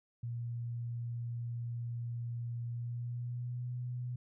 sine tone with pitch glide, 118.5 to 123.39 Hz, A#2 to B2, +29 to -1 cents, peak -36 dBFS, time 0.23-4.16 s, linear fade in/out 5 ms, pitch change +70 cents, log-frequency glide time 2.68-3.71 s, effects none

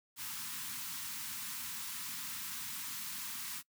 white band-stop noise, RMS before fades -42 dBFS, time 0.16-3.63 s, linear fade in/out 50 ms, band 290 to 880 Hz, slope 96 dB/octave, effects noise-tail reverb RT60 0.1 s tail -23 dB re dry + high-pass 100 Hz 12 dB/octave

